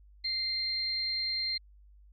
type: tone pair together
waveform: sine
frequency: 2090 / 4180 Hz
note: C7 / C8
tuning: -2 / -2 cents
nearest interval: octave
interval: 1200 cents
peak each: -39 / -30 dBFS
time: 0.24-1.58 s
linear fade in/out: 10 ms
effects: added 50 Hz sine -54 dBFS peak until 2.12 s